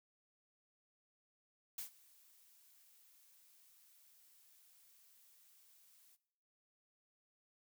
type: noise with ADSR envelope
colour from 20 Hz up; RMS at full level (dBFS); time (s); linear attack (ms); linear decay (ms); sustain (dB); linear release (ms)
blue; -43; 1.78-6.17; 4; 110; -24; 30
effects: noise-tail reverb RT60 0.8 s tail -19 dB re dry